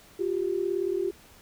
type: tone pair together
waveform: sine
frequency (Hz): 353.9 / 392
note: F4 / G4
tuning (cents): +23 / 0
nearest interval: major second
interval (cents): 177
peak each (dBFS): -28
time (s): 0.19-1.11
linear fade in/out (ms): 10
effects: pink hiss -54 dBFS RMS until 1.41 s